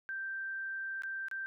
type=tone with dropouts; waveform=sine; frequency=1568 Hz; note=G6; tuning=in tune; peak=-36 dBFS; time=0.09-1.46 s; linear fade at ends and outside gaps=0 ms; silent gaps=1.021-1.035 / 1.284-1.313 s; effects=none